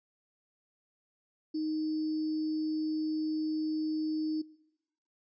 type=tone with sample-and-hold; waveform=sine; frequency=311.1 Hz; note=D#4; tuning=in tune; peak=-30 dBFS; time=1.54-4.42 s; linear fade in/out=10 ms; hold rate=4900 Hz; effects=noise-tail reverb RT60 0.9 s tail -21 dB re dry + resampled to 16000 Hz